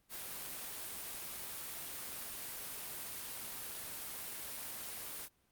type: noise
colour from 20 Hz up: white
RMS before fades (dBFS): -44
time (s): 0.09-5.29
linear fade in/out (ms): 50
effects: pink hiss -74 dBFS RMS until 5.51 s + Opus 32 kbps